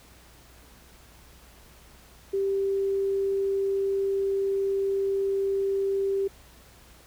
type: tone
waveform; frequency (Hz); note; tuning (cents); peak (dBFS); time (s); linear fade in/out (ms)
sine; 392; G4; 0; -23; 2.33-6.28; 10
effects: added 60 Hz sine -55 dBFS peak until 7.06 s + pink hiss -54 dBFS RMS until 7.06 s